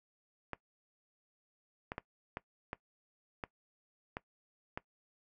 clicks, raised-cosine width 0.5 ms, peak -23 dBFS, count 8, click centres 0.533 / 1.919 / 1.981 / 2.371 / 2.731 / 3.438 / 4.169 / 4.775 s, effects noise-tail reverb RT60 0.1 s tail -20 dB re dry

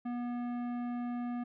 sine tone with tanh clipping, 242.3 Hz, B3, 33 cents flat, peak -36 dBFS, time 0.05-1.44 s, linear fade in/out 10 ms, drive 14 dB, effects none

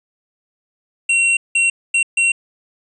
square tone bursts at uneven times, 2735 Hz, F7, 37 cents flat, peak -13 dBFS, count 4, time 1.09-1.37 / 1.55-1.7 / 1.94-2.03 / 2.17-2.32 s, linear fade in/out 5 ms, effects resampled to 24000 Hz

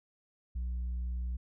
sine tone with tanh clipping, 61 Hz, B1, 21 cents flat, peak -33 dBFS, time 0.55-1.37 s, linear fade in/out 10 ms, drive 2 dB, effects none

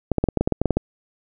clicks, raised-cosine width 2 ms, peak -5 dBFS, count 12, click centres 0.117 / 0.183 / 0.24 / 0.287 / 0.373 / 0.41 / 0.475 / 0.523 / 0.616 / 0.657 / 0.707 / 0.77 s, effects none

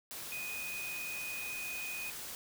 sine tone in noise, 2489 Hz, D#7, in tune, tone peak -39 dBFS, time 0.32-2.1 s, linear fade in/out 0 ms, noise white, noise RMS -44 dBFS, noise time 0.11-2.35 s, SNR +2 dB, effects none

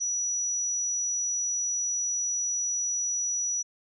sine tone, 5870 Hz, F#8, 15 cents flat, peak -26 dBFS, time 0-3.63 s, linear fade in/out 20 ms, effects none

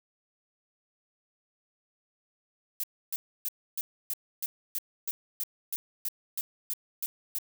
violet noise bursts, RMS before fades -32 dBFS, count 15, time 2.8-7.385 s, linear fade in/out 0 ms, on 35 ms, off 290 ms, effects none

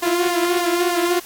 sawtooth tone with flanger, 349.2 Hz, F4, in tune, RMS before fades -19 dBFS, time 0.02-1.2 s, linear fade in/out 10 ms, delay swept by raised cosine 0.99 to 6.69 ms, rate 3.3 Hz, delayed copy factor +0.6, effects white hiss -38 dBFS RMS until 1.25 s + AAC 64 kbps

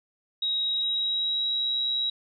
sine tone with pitch glide, 3808 to 3857 Hz, A#7 to B7, +36 to -42 cents, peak -24 dBFS, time 0.42-2.1 s, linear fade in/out 5 ms, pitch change +22 cents, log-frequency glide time 0.58-1.46 s, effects none

